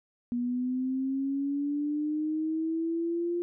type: linear sweep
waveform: sine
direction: up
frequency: 240 to 349.2 Hz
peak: -27 dBFS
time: 0.32-3.42 s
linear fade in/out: 0 ms
effects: none